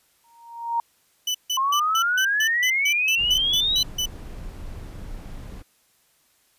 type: tone with exponential growth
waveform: sine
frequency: 932.3 Hz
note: A#5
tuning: in tune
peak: -18 dBFS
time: 0.24-0.8 s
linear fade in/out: 2 ms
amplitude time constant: 120 ms
type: tone bursts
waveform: 30% pulse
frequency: 2991 Hz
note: F#7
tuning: 18 cents sharp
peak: -19 dBFS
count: 13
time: 1.27-4.058 s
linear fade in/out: 5 ms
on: 76 ms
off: 150 ms
type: exponential sweep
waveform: sine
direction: up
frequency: 1046.5 to 4058 Hz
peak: -19 dBFS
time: 1.57-3.83 s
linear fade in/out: 5 ms
type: noise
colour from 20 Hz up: brown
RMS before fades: -36 dBFS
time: 3.17-5.63 s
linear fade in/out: 20 ms
effects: white hiss -63 dBFS RMS until 6.58 s + resampled to 32000 Hz